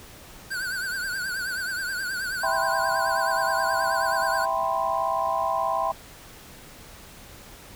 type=tone with vibrato; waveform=square; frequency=1514 Hz; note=F#6; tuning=39 cents sharp; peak=-28 dBFS; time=0.5-4.46 s; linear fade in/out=20 ms; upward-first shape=triangle; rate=9.4 Hz; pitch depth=110 cents each way
type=chord; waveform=sine; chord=C major seventh; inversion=first; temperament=equal; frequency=659.3 / 784 / 987.8 / 1046.5 Hz; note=E5 / G5 / B5 / C6; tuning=0 / 0 / 0 / 0 cents; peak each=-28 dBFS; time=2.43-5.92 s; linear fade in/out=5 ms
effects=pink hiss -46 dBFS RMS until 7.75 s